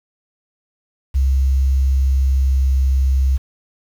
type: tone with pitch glide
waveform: sine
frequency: 66.8 to 66.38 Hz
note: C2 to C2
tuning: +36 to +26 cents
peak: -12 dBFS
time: 1.14-3.38 s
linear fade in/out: 20 ms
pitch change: -10 cents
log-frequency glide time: 1.91-2.76 s
effects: 7-bit